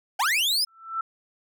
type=linear sweep; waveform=40% pulse; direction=up; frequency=698.5 to 5230 Hz; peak=-20 dBFS; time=0.19-0.65 s; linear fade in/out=10 ms
type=tone with exponential growth; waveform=sine; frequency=1332 Hz; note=E6; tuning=18 cents sharp; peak=-22 dBFS; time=0.67-1.01 s; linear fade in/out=5 ms; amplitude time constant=72 ms
effects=none